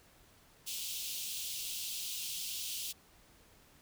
pink high-pass noise, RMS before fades -40 dBFS, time 0.66-2.93 s, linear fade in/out 20 ms, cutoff 2800 Hz, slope 48 dB/octave, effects pink hiss -63 dBFS RMS until 3.81 s

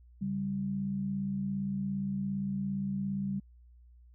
sine tone pair together, 138.59 / 196 Hz, C#3 / G3, 0 / 0 cents, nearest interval tritone, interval 600 cents, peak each -39 / -31 dBFS, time 0.21-3.4 s, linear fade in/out 10 ms, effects added 60 Hz sine -54 dBFS peak until 4.14 s

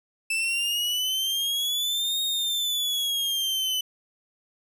40% pulse exponential two-way sweep, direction up then down, 2637 to 3729 to 3002 Hz, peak -23 dBFS, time 0.3-3.81 s, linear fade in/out 5 ms, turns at 2.22 s, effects none

